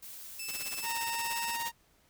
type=noise; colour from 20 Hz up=blue; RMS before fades=-46 dBFS; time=0.02-0.93 s; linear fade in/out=10 ms
type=tone; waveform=15% pulse; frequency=2637 Hz; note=E7; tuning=in tune; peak=-31 dBFS; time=0.39-1.56 s; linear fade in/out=5 ms
type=noise with tremolo; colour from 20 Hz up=white; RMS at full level=-38 dBFS; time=0.48-1.71 s; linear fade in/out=5 ms; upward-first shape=sine; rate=17 Hz; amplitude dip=85%
type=tone with pitch glide; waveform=sawtooth; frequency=925 to 930.4 Hz; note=A#5 to A#5; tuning=-14 to -4 cents; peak=-30 dBFS; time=0.82-1.72 s; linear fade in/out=50 ms; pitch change=+10 cents; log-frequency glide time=1.15-1.38 s
effects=pink hiss -67 dBFS RMS until 2.09 s